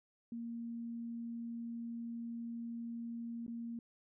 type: tone with dropouts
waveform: sine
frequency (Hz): 233.1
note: A#3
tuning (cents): 0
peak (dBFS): -40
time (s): 0.32-3.79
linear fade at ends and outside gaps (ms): 2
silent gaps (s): 3.465-3.479
effects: none